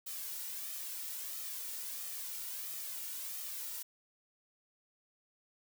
blue noise with flanger, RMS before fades -42 dBFS, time 0.06-3.83 s, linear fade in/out 10 ms, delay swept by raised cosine 1.6 to 2.16 ms, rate 1.5 Hz, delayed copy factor +0.5, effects none

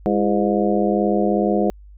harmonic tone with a mistuned harmonic, 102.2 Hz, G#2, 27 cents flat, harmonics 2 / 3 / 4 / 5 / 6 / 7, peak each -20 / -22 / -23 / -24 / -25 / -25 dBFS, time 0.06-1.7 s, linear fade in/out 0 ms, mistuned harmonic 3, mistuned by +140 cents, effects added 50 Hz sine -40 dBFS peak until 1.97 s

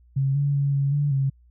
sine tone with pitch steps, 136 / 142.3 / 140.6 / 139.2 / 144.9 / 136.1 Hz, C#3 / C#3 / C#3 / C#3 / D3 / C#3, -33 / +46 / +25 / +8 / -23 / -31 cents, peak -19 dBFS, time 0.16-1.3 s, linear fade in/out 10 ms, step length 190 ms, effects added 60 Hz sine -52 dBFS peak until 1.5 s

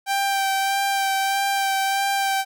sawtooth tone with vibrato, 784 Hz, G5, in tune, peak -16 dBFS, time 0.06-2.45 s, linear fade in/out 50 ms, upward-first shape sine, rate 1.6 Hz, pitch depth 16 cents each way, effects none

